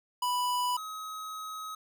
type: tone pair in turn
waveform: square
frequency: 988 / 1271 Hz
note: B5 / D#6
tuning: 0 / +36 cents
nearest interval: major third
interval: 436 cents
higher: second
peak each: -28 / -38 dBFS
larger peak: first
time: 0.22-0.77 / 0.77-1.75 s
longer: second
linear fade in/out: 5 ms
effects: none